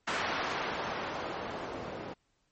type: noise with low-pass filter sweep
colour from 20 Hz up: blue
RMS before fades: -36 dBFS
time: 0.07-2.14 s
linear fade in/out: 10 ms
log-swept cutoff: 1400 to 480 Hz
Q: 0.75
effects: pink hiss -75 dBFS RMS until 2.51 s + MP3 32 kbps